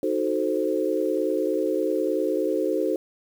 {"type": "chord", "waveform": "sine", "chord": "D# diminished seventh", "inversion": "none", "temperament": "equal", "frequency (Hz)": [311.1, 370, 440, 523.3], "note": ["D#4", "F#4", "A4", "C5"], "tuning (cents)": [0, 0, 0, 0], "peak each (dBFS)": -27, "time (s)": [0.03, 2.96], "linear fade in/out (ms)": 2, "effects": ["8-bit"]}